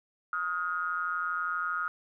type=ring-modulated tone; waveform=triangle; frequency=86.2 Hz; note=F2; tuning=22 cents flat; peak=-24 dBFS; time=0.33-1.88 s; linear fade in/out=0 ms; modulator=1340 Hz; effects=none